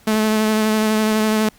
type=tone with vibrato; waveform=sawtooth; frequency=216.5 Hz; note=A3; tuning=28 cents flat; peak=-11 dBFS; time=0.07-1.49 s; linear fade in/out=5 ms; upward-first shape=sine; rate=12 Hz; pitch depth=17 cents each way; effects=pink hiss -51 dBFS RMS until 1.58 s + Opus 48 kbps